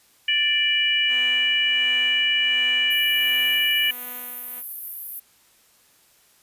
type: harmonic tone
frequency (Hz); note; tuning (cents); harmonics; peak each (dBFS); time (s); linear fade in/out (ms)
587.3; D5; 0; 3 / 4 / 5; -26 / -23 / -20; 0.28-3.91; 5
type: tone with tremolo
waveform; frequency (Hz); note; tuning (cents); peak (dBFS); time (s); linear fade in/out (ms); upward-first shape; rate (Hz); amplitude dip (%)
5% pulse; 246.9; B3; 0; -28; 1.07-4.63; 50; sine; 1.4; 60
type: high-pass noise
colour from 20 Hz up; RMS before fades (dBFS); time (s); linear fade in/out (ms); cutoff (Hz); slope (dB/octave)
pink; -30; 2.9-5.2; 10; 12000; 48
effects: white hiss -58 dBFS RMS until 6.42 s + resampled to 32000 Hz